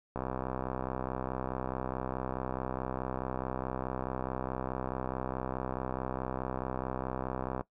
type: click train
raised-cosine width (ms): 1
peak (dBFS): -20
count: 483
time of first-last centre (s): 0.16-7.61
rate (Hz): 64.7
effects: noise-tail reverb RT60 0.1 s tail -18 dB re dry